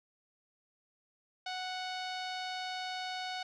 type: tone with low-pass filter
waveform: sawtooth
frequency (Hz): 740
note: F#5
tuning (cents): 0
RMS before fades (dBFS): -39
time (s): 1.46-3.43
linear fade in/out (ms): 5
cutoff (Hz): 4300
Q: 2.8
effects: none